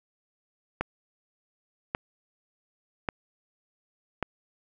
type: click train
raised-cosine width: 0.5 ms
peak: -12 dBFS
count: 4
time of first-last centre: 0.81-4.227 s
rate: 0.878 Hz
effects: none